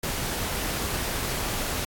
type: noise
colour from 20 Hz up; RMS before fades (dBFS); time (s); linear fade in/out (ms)
pink; -29; 0.03-1.85; 5
effects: AAC 64 kbps